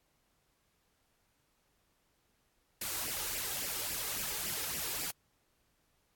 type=noise with flanger; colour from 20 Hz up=white; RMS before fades=-37 dBFS; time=2.81-5.11 s; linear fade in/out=5 ms; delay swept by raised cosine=0.38 to 2.48 ms; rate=3.6 Hz; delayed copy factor=+0.65; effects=pink hiss -75 dBFS RMS until 6.15 s + AAC 64 kbps